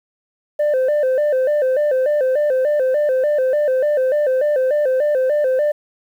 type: tone with vibrato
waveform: sine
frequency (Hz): 554.4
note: C#5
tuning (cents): 0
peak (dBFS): -11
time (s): 0.59-5.72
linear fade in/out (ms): 10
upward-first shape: square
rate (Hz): 3.4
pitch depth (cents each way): 120
effects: tanh soft clip ceiling -13 dBFS + 8-bit